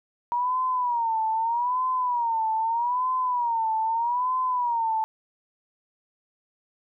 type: tone with vibrato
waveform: sine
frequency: 950 Hz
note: A#5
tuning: 33 cents sharp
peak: -22 dBFS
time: 0.32-5.04 s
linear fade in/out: 0 ms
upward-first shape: sine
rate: 0.8 Hz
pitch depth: 130 cents each way
effects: none